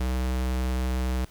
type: tone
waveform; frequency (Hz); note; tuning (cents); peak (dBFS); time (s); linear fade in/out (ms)
square; 63.5; B1; +49; -25; 0-1.25; 5
effects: pink hiss -54 dBFS RMS until 1.3 s